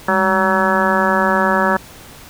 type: harmonic tone with a mistuned harmonic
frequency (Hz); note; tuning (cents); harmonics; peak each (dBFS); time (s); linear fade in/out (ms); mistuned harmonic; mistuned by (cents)
188.9; F#3; +36; 1 / 2 / 3 / 4 / 5 / 6 / 7 / 8 / 9; -20 / -23 / -20 / -24 / -19 / -24 / -21 / -24 / -20; 0.08-1.77; 5; 1; +110
effects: pink hiss -39 dBFS RMS until 2.29 s